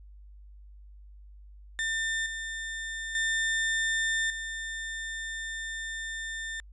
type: tone with level steps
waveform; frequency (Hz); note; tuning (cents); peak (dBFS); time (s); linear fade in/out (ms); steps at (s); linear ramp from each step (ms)
35% pulse; 1800; A6; +39; -26 / -32 / -24 / -32; 1.79-6.6; 0; 2.26 / 3.15 / 4.3; 2
effects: added 50 Hz sine -47 dBFS peak until 6.72 s + resampled to 24000 Hz